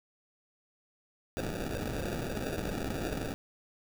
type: noise with sample-and-hold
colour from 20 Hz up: white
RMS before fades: -35 dBFS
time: 1.37-3.34 s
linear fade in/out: 0 ms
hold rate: 1050 Hz
effects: none